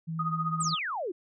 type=tone with vibrato; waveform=sine; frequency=162.5 Hz; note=E3; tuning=24 cents flat; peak=-31 dBFS; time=0.07-0.75 s; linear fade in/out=20 ms; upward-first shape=square; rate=11 Hz; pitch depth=9 cents each way
type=tone with tremolo; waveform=sine; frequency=1244.5 Hz; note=D#6; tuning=in tune; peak=-25 dBFS; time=0.19-0.79 s; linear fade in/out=5 ms; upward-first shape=triangle; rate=15 Hz; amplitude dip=90%
type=exponential sweep; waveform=sine; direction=down; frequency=8910 to 324.5 Hz; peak=-30 dBFS; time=0.6-1.12 s; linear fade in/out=10 ms
effects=none